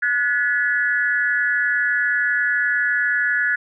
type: tone cluster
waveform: sine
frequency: 1461 / 1709 / 1960 Hz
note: F#6 / G#6 / B6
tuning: -22 / +49 / -14 cents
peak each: -21 / -19 / -28 dBFS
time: 0.02-3.56 s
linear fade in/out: 10 ms
effects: none